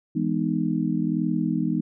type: chord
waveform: sine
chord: E major seventh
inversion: none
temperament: just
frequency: 164.81 / 206 / 247.2 / 309 Hz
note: E3 / G#3 / B3 / D#4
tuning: 0 / -14 / +2 / -12 cents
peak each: -27 dBFS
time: 0.15-1.81 s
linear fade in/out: 10 ms
effects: none